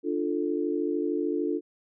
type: chord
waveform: sine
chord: D minor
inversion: none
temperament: equal with one note detuned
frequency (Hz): 295.9 / 349.2 / 440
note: D4 / F4 / A4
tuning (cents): +13 / 0 / 0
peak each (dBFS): -29 / -29 / -31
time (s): 0.03-1.61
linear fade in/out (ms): 50
effects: none